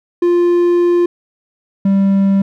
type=tone pair in turn; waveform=triangle; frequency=349.2 / 195.98 Hz; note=F4 / G3; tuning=0 / 0 cents; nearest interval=minor seventh; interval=1000 cents; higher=first; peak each=-7 dBFS; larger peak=neither; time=0.22-1.06 / 1.85-2.42 s; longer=first; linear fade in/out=5 ms; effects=none